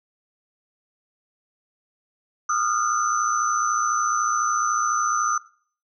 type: tone cluster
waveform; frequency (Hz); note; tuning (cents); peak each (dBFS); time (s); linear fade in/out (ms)
sine; 1224 / 1338 / 1408 / 6060; D#6 / E6 / F6 / F#8; -29 / +25 / +14 / +40; -22 / -27 / -29 / -29; 2.49-5.38; 5
effects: noise-tail reverb RT60 0.5 s tail -20 dB re dry